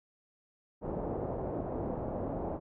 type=low-pass noise; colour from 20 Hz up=white; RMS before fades=-36 dBFS; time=0.81-2.6 s; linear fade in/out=50 ms; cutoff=680 Hz; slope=24 dB/octave; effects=none